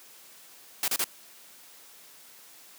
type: noise bursts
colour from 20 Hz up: white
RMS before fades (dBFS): -27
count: 3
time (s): 0.83-1.042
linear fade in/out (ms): 2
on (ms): 50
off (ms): 31
effects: white hiss -52 dBFS RMS until 2.78 s + high-pass 200 Hz 12 dB/octave